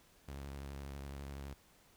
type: tone with vibrato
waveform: sawtooth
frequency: 69.4 Hz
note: C#2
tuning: 3 cents sharp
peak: -40 dBFS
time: 0.28-1.54 s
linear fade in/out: 5 ms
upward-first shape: sine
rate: 12 Hz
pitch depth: 48 cents each way
effects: pink hiss -66 dBFS RMS until 1.96 s